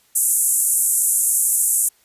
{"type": "band-pass noise", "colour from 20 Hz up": "white", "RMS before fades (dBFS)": -18, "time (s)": [0.15, 1.89], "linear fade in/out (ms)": 10, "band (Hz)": [7500, 12000], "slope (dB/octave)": 48, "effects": ["white hiss -58 dBFS RMS until 2.04 s", "resampled to 32000 Hz"]}